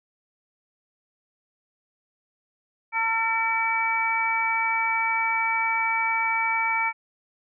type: harmonic tone with a mistuned harmonic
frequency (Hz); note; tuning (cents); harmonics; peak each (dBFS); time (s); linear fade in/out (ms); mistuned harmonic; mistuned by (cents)
451.1; A4; +43; 2 / 3 / 4 / 5; -26 / -30 / -34 / -24; 2.92-6.93; 50; 5; +27
effects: none